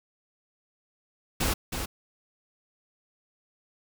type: noise with echo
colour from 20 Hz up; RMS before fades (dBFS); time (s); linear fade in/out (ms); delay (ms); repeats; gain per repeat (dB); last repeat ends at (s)
pink; -26; 1.4-1.54; 10; 320; 1; -6; 1.86
effects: none